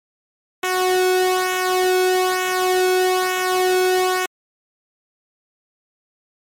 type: tone with flanger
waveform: sawtooth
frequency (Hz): 368.8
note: F#4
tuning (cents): -6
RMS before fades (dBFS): -18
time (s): 0.63-4.26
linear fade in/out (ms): 5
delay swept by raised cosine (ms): 0.21 to 1.04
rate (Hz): 1.1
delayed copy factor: -0.65
effects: MP3 64 kbps